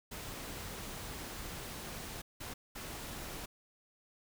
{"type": "noise bursts at uneven times", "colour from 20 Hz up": "pink", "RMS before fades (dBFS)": -44, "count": 3, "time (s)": [[0.11, 2.22], [2.4, 2.54], [2.75, 3.46]], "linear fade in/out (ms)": 10, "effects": []}